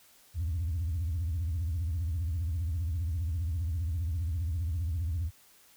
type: tone with vibrato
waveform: sine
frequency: 83.1 Hz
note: E2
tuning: 15 cents sharp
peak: -27 dBFS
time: 0.34-5.31 s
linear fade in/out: 50 ms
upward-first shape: triangle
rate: 15 Hz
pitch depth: 250 cents each way
effects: tanh soft clip ceiling -26 dBFS + white hiss -60 dBFS RMS until 5.76 s